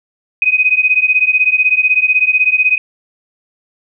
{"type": "beating tone pair", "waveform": "sine", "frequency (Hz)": [2500, 2516], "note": ["D#7", "D#7"], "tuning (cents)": [8, 19], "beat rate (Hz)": 16, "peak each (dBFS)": -12, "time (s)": [0.42, 2.78], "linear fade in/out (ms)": 2, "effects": []}